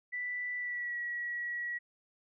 sine tone with pitch glide, 1975.5 to 1922.6 Hz, B6 to B6, 0 to -47 cents, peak -34 dBFS, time 0.12-1.79 s, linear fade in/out 20 ms, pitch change -47 cents, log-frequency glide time 0.57-0.97 s, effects none

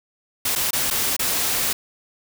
white noise with dropouts, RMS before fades -22 dBFS, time 0.45-1.73 s, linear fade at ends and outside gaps 5 ms, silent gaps 0.553-0.559 / 0.708-0.73 / 0.903-0.909 / 1.166-1.192 s, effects none

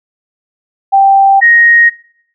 sine tone pair in turn, 784 / 1872.2 Hz, G5 / A#6, 0 / +7 cents, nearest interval octave + minor third, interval 1507 cents, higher second, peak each -3 dBFS, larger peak neither, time 0.92-1.41 / 1.41-1.9 s, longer neither, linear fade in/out 20 ms, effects noise-tail reverb RT60 0.6 s tail -21 dB re dry

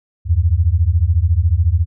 sine beating tone pair, 77.7 / 91.7 Hz, D#2 / F#2, -2 / -15 cents, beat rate 14 Hz, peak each -14 dBFS, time 0.25-1.86 s, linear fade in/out 50 ms, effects none

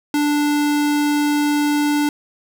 square tone, 293.7 Hz, D4, in tune, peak -16 dBFS, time 0.14-2.09 s, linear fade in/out 2 ms, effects none

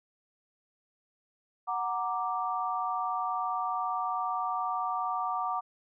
sine chord, Gb augmented, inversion none, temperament equal, 740 / 932.3 / 1174.7 Hz, Gb5 / Bb5 / D6, 0 / 0 / 0 cents, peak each -33 / -35 / -32 dBFS, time 1.67-5.61 s, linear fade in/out 20 ms, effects none

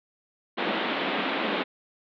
pink band-pass noise, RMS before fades -28 dBFS, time 0.57-1.64 s, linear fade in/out 20 ms, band 200 to 3700 Hz, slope 48 dB/octave, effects none

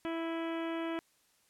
harmonic tone with a mistuned harmonic, 329.9 Hz, E4, 1 cent sharp, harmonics 1 / 2 / 3 / 4 / 5 / 6 / 7 / 8 / 9 / 10, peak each -35 / -41 / -45 / -47 / -49 / -51 / -52 / -53 / -54 / -55 dBFS, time 0.05-0.99 s, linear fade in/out 0 ms, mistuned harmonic 8, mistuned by -48 cents, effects white hiss -70 dBFS RMS until 1.49 s + low-pass 12000 Hz 12 dB/octave

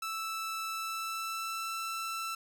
sawtooth tone with pitch glide, 1318.5 to 1332.3 Hz, E6 to E6, 0 to +18 cents, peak -31 dBFS, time 0.02-2.35 s, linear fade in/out 5 ms, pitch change +18 cents, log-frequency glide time 0.7-1.73 s, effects none

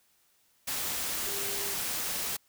sine tone in noise, 399.8 Hz, G4, 34 cents sharp, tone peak -42 dBFS, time 1.26-1.74 s, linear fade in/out 10 ms, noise white, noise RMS -33 dBFS, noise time 0.67-2.37 s, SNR -12 dB, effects white hiss -68 dBFS RMS until 2.48 s

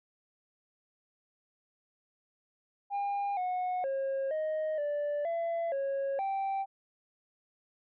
sine tone with pitch steps, 805 / 730 / 541 / 623 / 585 / 673 / 549 / 781 Hz, G5 / F#5 / C#5 / D#5 / D5 / E5 / C#5 / G5, +46 / -24 / -42 / +2 / -7 / +36 / -17 / -7 cents, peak -27 dBFS, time 2.9-6.66 s, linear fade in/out 50 ms, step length 470 ms, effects tanh soft clip ceiling -29 dBFS

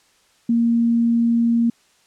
sine tone, 233.1 Hz, A#3, in tune, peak -14 dBFS, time 0.49-1.7 s, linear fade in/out 5 ms, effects white hiss -58 dBFS RMS until 2.06 s + low-pass 8000 Hz 12 dB/octave

